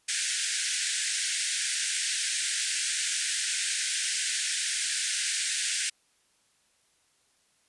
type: band-pass noise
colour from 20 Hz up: white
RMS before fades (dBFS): -30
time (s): 0.08-5.9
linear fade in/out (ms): 10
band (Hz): 1500 to 9700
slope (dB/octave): 96
effects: white hiss -68 dBFS RMS until 7.68 s + resampled to 24000 Hz